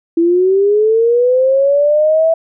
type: linear sweep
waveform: sine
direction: up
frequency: 329.6 to 659.3 Hz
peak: -8 dBFS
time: 0.17-2.34 s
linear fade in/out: 5 ms
effects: none